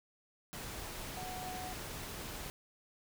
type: tone in noise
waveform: sine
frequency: 737 Hz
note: F#5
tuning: 7 cents flat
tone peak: -43 dBFS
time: 1.17-1.73 s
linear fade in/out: 0 ms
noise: pink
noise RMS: -44 dBFS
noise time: 0.53-2.5 s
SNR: -2 dB
effects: none